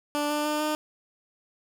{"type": "tone with pitch steps", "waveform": "15% pulse", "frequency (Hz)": [293.7, 297.3, 300.9, 304.6], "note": ["D4", "D4", "D4", "D#4"], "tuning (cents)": [0, 21, 42, -37], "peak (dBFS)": -19, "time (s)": [0.15, 0.75], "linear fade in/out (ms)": 0, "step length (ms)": 150, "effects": []}